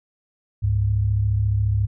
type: tone pair together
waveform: sine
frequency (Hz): 69 / 103.32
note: C#2 / G#2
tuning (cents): -7 / -8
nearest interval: perfect fifth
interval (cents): 699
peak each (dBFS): -24 / -18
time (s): 0.62-1.87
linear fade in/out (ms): 20
effects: none